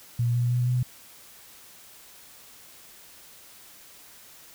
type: tone with pitch steps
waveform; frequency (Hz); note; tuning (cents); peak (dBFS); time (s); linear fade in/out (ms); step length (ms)
sine; 119.5 / 121.24 / 123 / 124.79; A#2 / B2 / B2 / B2; +43 / -32 / -7 / +18; -21; 0.19-0.83; 5; 160
effects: white hiss -50 dBFS RMS until 4.54 s

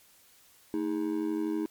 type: tone with amplitude modulation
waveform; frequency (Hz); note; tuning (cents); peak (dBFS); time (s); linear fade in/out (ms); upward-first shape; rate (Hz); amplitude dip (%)
triangle; 317.1; D#4; +33; -22; 0.74-1.66; 0; sine; 92.3; 90
effects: white hiss -60 dBFS RMS until 1.7 s + MP3 96 kbps

